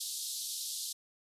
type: band-pass noise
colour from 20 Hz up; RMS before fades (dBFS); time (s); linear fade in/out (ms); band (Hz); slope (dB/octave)
pink; -39; 0-0.93; 10; 3600 to 13000; 48
effects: resampled to 32000 Hz